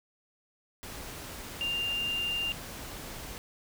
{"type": "tone in noise", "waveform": "sine", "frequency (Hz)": 2794, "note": "F7", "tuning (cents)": 0, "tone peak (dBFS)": -29, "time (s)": [1.61, 2.52], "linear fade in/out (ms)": 0, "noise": "pink", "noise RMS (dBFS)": -42, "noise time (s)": [0.83, 3.38], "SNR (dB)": 10, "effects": []}